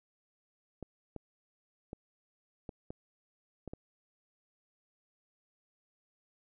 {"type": "clicks", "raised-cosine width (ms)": 2, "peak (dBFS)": -28, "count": 7, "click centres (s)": [0.827, 1.163, 1.931, 2.692, 2.905, 3.677, 3.735], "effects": []}